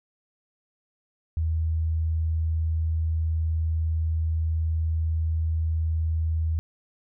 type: tone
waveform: sine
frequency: 80.4 Hz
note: E2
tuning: 43 cents flat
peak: -22 dBFS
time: 1.37-6.59 s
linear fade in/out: 0 ms
effects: none